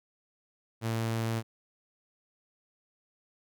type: tone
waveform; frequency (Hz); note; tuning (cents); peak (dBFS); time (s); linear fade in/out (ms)
sawtooth; 113.4; A#2; -47; -25; 0.81-1.43; 50
effects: none